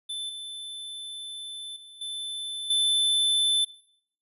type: tone with level steps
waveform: square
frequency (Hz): 3524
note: A7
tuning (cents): +2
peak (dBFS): -31 / -36 / -46 / -32 / -21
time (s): 0.09-3.65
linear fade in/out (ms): 10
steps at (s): 0.29 / 1.76 / 2.01 / 2.7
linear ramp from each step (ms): 5
effects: noise-tail reverb RT60 0.6 s tail -18 dB re dry + resampled to 32000 Hz